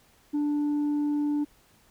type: tone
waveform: sine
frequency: 293.7 Hz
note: D4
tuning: in tune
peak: -21 dBFS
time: 0.33-1.45 s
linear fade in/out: 20 ms
effects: tanh soft clip ceiling -23 dBFS + pink hiss -61 dBFS RMS until 1.9 s